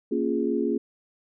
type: chord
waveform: sine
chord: Bb minor seventh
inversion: none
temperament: equal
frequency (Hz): 233.1 / 277.2 / 349.2 / 415.3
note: Bb3 / Db4 / F4 / Ab4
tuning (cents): 0 / 0 / 0 / 0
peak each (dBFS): -28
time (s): 0.11-0.78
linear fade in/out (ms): 10
effects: none